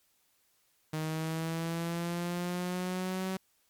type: linear sweep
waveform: sawtooth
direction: up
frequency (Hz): 155.56 to 189.5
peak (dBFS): -28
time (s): 0.93-3.37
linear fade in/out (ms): 5
effects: white hiss -71 dBFS RMS until 3.69 s + MP3 96 kbps